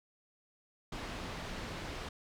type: low-pass noise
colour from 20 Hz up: pink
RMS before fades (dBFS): -42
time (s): 0.92-2.09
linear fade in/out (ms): 5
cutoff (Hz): 4400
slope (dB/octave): 12
effects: none